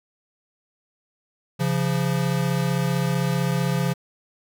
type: tone pair together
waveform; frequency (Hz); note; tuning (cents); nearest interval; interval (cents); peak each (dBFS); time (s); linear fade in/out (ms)
square; 136.91 / 172.5; C#3 / F3; -21 / -21; major third; 400; -24; 1.59-3.94; 20
effects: none